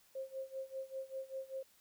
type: tone with tremolo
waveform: sine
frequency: 532 Hz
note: C5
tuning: 29 cents sharp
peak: -38 dBFS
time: 0.15-1.63 s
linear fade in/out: 5 ms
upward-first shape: sine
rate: 5.1 Hz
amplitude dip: 90%
effects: white hiss -68 dBFS RMS until 1.8 s